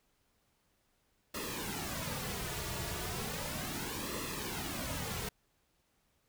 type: noise with flanger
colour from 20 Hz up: pink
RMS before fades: -39 dBFS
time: 1.34-5.29 s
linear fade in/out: 5 ms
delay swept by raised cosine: 1.3 to 3.9 ms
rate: 0.35 Hz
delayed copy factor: -0.7
effects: pink hiss -75 dBFS RMS until 6.28 s